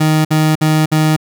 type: tone bursts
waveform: 30% pulse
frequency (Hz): 155.56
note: D#3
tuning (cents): 0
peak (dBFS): -7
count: 4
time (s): 0-1.165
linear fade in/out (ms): 10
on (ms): 250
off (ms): 55
effects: none